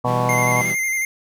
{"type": "chord", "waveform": "sawtooth", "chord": "E minor", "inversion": "second", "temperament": "equal", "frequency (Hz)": [123.47, 164.81, 196], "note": ["B2", "E3", "G3"], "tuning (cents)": [0, 0, 0], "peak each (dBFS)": -26, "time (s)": [0.04, 0.76], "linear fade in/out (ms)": 50}
{"type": "harmonic tone", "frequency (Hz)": 123.47, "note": "B2", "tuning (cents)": 0, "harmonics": [1, 2, 4, 5, 6, 7, 8, 9], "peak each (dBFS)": [-26, -26, -26, -26, -26, -26, -26, -26], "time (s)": [0.04, 0.62], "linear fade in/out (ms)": 10}
{"type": "tone with vibrato", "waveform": "square", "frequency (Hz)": 2093, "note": "C7", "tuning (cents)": 0, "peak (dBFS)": -20, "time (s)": [0.29, 1.05], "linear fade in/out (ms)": 2, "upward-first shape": "square", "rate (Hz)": 11, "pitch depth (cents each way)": 20}
{"effects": []}